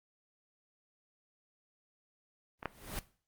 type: noise with exponential growth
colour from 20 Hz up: pink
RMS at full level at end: -36 dBFS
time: 2.59-2.99 s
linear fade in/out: 0 ms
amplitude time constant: 85 ms
type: clicks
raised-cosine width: 0.5 ms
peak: -27 / -18 dBFS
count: 2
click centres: 2.629 / 2.657 s
effects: noise-tail reverb RT60 0.4 s tail -17 dB re dry + Opus 32 kbps